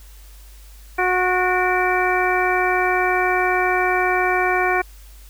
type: harmonic tone with a mistuned harmonic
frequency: 365.5 Hz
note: F#4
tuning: 21 cents flat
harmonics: 1 / 2 / 3 / 4 / 5 / 6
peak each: -22 / -21 / -25 / -24 / -25 / -24 dBFS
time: 0.98-4.82 s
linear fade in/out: 10 ms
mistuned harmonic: 6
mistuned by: +98 cents
effects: added 50 Hz sine -40 dBFS peak until 5.29 s + white hiss -50 dBFS RMS until 5.29 s